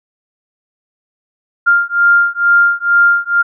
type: beating tone pair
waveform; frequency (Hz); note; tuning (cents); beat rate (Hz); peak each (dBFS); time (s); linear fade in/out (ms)
sine; 1398 / 1400.2; F6 / F6; +1 / +4; 2.2; -11; 1.66-3.43; 20
effects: none